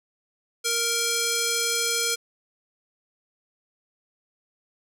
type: tone with band-pass filter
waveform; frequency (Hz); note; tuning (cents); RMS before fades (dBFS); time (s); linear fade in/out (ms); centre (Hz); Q
square; 466.2; A#4; 0; -25; 0.64-2.16; 20; 6800; 0.88
effects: none